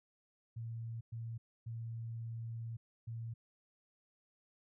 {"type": "tone bursts at uneven times", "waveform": "sine", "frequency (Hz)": 114.7, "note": "A#2", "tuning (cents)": -28, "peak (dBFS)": -40, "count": 4, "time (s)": [[0.56, 1.01], [1.12, 1.38], [1.66, 2.77], [3.07, 3.34]], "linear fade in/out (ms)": 10, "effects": []}